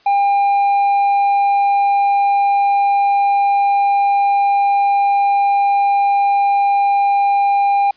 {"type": "tone with tanh clipping", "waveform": "sine", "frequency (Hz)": 802, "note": "G5", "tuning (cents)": 39, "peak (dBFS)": -12, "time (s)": [0.06, 7.91], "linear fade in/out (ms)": 5, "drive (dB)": 4, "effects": ["white hiss -52 dBFS RMS until 7.96 s", "resampled to 11025 Hz"]}